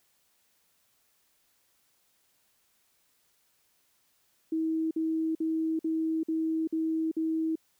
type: tone bursts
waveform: sine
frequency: 320.8 Hz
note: E4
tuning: 47 cents flat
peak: -26 dBFS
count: 7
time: 4.52-7.556 s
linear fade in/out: 5 ms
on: 390 ms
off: 51 ms
effects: white hiss -70 dBFS RMS until 7.79 s